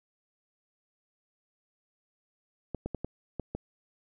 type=clicks; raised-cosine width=2 ms; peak=-20 dBFS; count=6; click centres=2.747 / 2.86 / 2.947 / 3.046 / 3.397 / 3.55 s; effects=none